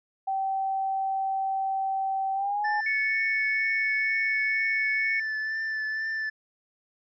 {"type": "tone with pitch glide", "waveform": "sine", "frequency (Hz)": [773, 838.1], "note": ["G5", "G#5"], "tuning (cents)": [-24, 16], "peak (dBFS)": -25, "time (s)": [0.27, 2.81], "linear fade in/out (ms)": 10, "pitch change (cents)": 140, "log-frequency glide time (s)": [2.34, 2.64]}
{"type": "tone with vibrato", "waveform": "triangle", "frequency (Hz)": 1760, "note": "A6", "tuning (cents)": 0, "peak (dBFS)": -26, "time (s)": [2.64, 6.3], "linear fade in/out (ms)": 10, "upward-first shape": "triangle", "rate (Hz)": 2.1, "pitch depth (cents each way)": 24}
{"type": "tone", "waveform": "sine", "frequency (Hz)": 2217, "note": "C#7", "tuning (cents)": 0, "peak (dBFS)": -25, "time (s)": [2.86, 5.2], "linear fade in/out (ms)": 5}
{"effects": ["resampled to 16000 Hz"]}